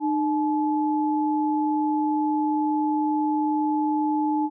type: tone pair together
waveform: sine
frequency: 303.7 / 859 Hz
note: D#4 / A5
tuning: -42 / -42 cents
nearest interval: octave + tritone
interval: 1800 cents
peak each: -22 / -25 dBFS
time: 0-4.5 s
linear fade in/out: 50 ms
effects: none